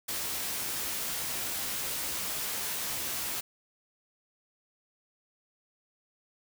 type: noise with comb filter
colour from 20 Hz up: white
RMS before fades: -34 dBFS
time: 0.08-3.41 s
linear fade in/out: 10 ms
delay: 15 ms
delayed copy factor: +0.5
effects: none